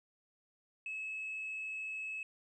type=tone; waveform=sine; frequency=2587 Hz; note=E7; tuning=33 cents flat; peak=-37 dBFS; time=0.86-2.23 s; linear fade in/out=2 ms; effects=tanh soft clip ceiling -35 dBFS